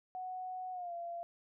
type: tone with pitch glide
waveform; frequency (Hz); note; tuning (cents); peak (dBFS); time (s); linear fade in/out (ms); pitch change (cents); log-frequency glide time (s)
sine; 740 to 686.5; F#5 to F5; 0 to -30; -39; 0.15-1.23; 0; -130; 0.72-0.93
effects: none